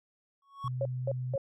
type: tone with exponential growth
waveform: triangle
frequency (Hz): 1108.7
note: C#6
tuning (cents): 0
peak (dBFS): -29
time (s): 0.42-0.68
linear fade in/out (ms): 2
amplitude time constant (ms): 56
type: tone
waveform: sine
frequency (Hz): 126.5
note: B2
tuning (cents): +42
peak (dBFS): -32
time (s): 0.64-1.36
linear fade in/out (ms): 5
type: tone bursts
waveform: sine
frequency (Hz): 549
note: C#5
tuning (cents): -17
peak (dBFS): -28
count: 3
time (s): 0.81-1.379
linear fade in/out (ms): 2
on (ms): 43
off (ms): 220
effects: none